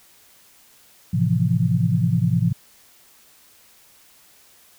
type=chord; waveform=sine; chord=F major seventh; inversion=first; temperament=equal; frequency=110 / 130.81 / 164.81 / 174.61 Hz; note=A2 / C3 / E3 / F3; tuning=0 / 0 / 0 / 0 cents; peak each=-22 dBFS; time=1.13-2.53 s; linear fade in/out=10 ms; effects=white hiss -53 dBFS RMS until 4.78 s